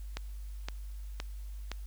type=click train; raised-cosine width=0.2 ms; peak=-19 dBFS; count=4; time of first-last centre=0.17-1.716 s; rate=1.94 Hz; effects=added 50 Hz sine -39 dBFS peak until 1.86 s + white hiss -62 dBFS RMS until 1.86 s